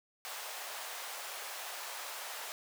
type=high-pass noise; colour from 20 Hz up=pink; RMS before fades=-43 dBFS; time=0.25-2.52 s; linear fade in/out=0 ms; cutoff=610 Hz; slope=24 dB/octave; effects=none